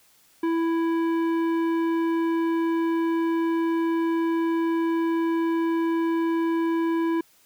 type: tone with tanh clipping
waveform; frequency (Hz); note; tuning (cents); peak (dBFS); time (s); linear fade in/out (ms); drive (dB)
sine; 330.8; E4; +6; -23; 0.43-7.21; 5; 13
effects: white hiss -59 dBFS RMS until 7.45 s